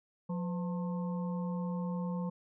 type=harmonic tone with a mistuned harmonic; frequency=178.5 Hz; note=F3; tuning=38 cents sharp; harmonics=1 / 3 / 5 / 6; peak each=-33 / -43 / -47 / -49 dBFS; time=0.29-2.3 s; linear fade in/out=10 ms; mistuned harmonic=3; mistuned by=-96 cents; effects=none